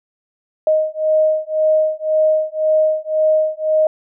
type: beating tone pair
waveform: sine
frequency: 622.3 / 624.2 Hz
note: D#5 / D#5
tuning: 0 / +5 cents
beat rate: 1.9 Hz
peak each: -16 dBFS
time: 0.67-3.87 s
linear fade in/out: 2 ms
effects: none